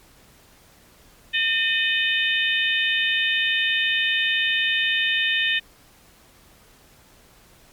harmonic tone with a mistuned harmonic, 606 Hz, D#5, 46 cents flat, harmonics 3 / 4 / 5 / 6, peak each -23 / -24 / -25 / -26 dBFS, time 1.33-5.6 s, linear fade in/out 20 ms, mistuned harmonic 4, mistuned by +60 cents, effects pink hiss -53 dBFS RMS until 7.72 s + MP3 96 kbps

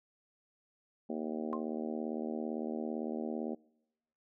harmonic tone, 77.78 Hz, D#2, in tune, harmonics 3 / 4 / 5 / 6 / 7 / 8 / 9 / 10, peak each -38 / -42 / -42 / -47 / -45 / -47 / -50 / -52 dBFS, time 1.09-3.55 s, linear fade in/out 10 ms
sine tone with exponential decay, 1056 Hz, C6, 16 cents sharp, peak -32 dBFS, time 1.53-1.64 s, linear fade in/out 0 ms, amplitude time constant 23 ms
effects noise-tail reverb RT60 1.0 s tail -26 dB re dry

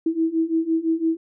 sine beating tone pair, 322.2 / 328.1 Hz, E4 / E4, -39 / -8 cents, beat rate 5.9 Hz, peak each -23 / -21 dBFS, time 0.06-1.17 s, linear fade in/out 5 ms, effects none

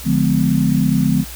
sine chord, D diminished seventh, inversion none, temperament just, 146.83 / 176.2 / 211.4 / 253.7 Hz, D3 / F3 / Ab3 / Cb4, 0 / +16 / +31 / +47 cents, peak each -18 dBFS, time 0.04-1.25 s, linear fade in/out 50 ms, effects added 60 Hz sine -33 dBFS peak until 1.35 s + white hiss -34 dBFS RMS until 1.35 s

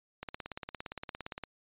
click train, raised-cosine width 0.3 ms, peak -23 dBFS, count 22, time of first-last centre 0.23-1.437 s, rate 17.4 Hz, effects resampled to 8000 Hz

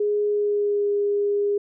sine tone with pitch glide, 415.3 to 407.9 Hz, G#4 to G#4, 0 to -31 cents, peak -19 dBFS, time 0-1.58 s, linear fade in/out 5 ms, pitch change -31 cents, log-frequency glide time 0.27-0.91 s, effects none

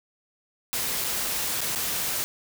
white noise with dropouts, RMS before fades -28 dBFS, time 0.73-2.24 s, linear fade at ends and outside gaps 0 ms, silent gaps 1.04-1.044 / 1.607-1.614 / 1.75-1.758 s, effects none

